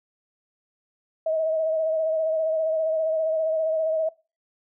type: tone with vibrato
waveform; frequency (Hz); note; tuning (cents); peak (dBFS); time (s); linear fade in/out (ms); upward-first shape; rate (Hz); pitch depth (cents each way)
sine; 637; D#5; +41; -21; 1.26-4.09; 5; sine; 15; 33
effects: noise-tail reverb RT60 0.3 s tail -22 dB re dry